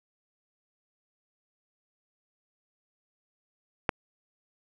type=click; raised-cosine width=0.5 ms; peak=-8 dBFS; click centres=3.892 s; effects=none